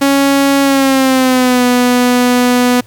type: tone with pitch glide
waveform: sawtooth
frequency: 277.2 to 247 Hz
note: C#4 to B3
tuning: 0 to 0 cents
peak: -4 dBFS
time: 0.01-2.81 s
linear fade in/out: 10 ms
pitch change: -200 cents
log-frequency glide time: 0.62-1.64 s
effects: added 111 Hz sine -39 dBFS peak until 2.86 s + pink hiss -46 dBFS RMS until 2.86 s